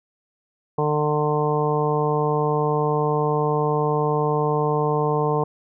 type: harmonic tone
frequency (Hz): 150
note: D3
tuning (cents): +37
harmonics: 1 / 2 / 3 / 4 / 5 / 6 / 7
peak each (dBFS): -24 / -31 / -22 / -31 / -28 / -28 / -28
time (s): 0.78-5.44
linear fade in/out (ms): 5
effects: none